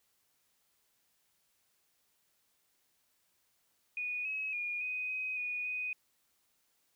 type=tone with pitch steps; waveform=sine; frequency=2467 / 2560 / 2433 / 2499 / 2518 / 2465 / 2493 Hz; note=D#7 / D#7 / D#7 / D#7 / D#7 / D#7 / D#7; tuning=-15 / +49 / -39 / +7 / +20 / -17 / +3 cents; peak=-34 dBFS; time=3.97-5.93 s; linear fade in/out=2 ms; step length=280 ms; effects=white hiss -75 dBFS RMS until 6.95 s